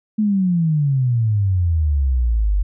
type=exponential sweep; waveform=sine; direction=down; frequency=218.6 to 46.96 Hz; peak=-14 dBFS; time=0.18-2.63 s; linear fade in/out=10 ms; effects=none